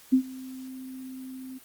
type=tone with ADSR envelope; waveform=sine; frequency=260 Hz; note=C4; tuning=11 cents flat; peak=-14 dBFS; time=0.12-1.59 s; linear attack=15 ms; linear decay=86 ms; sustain=-23 dB; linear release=20 ms; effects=white hiss -53 dBFS RMS until 1.64 s + Opus 48 kbps